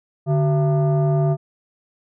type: tone with frequency modulation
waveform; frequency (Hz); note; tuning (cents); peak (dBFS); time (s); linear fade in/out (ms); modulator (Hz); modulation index
sine; 146.83; D3; 0; -14; 0.26-1.37; 50; 526; 0.7
effects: tanh soft clip ceiling -10 dBFS